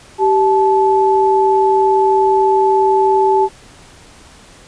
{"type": "tone pair together", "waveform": "sine", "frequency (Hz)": [387.7, 868.4], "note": ["G4", "A5"], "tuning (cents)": [-19, -23], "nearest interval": "octave + major second", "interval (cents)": 1396, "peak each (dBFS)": -12, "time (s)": [0.18, 3.49], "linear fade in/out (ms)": 50, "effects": ["pink hiss -42 dBFS RMS until 4.67 s", "resampled to 22050 Hz"]}